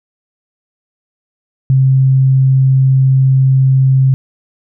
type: tone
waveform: sine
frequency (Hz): 132.8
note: C3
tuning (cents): +26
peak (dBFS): -6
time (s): 1.7-4.14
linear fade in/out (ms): 0
effects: none